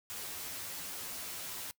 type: noise with comb filter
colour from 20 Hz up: white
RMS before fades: -42 dBFS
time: 0.1-1.71 s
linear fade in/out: 0 ms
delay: 11 ms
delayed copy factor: +1
effects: noise-tail reverb RT60 0.1 s tail -22 dB re dry